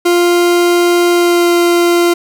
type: tone with pitch glide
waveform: 40% pulse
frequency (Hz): 349.2 to 346.2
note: F4 to F4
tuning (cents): 0 to -15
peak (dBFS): -7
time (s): 0.05-2.14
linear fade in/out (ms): 10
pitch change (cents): -15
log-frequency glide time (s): 1.11-1.53
effects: none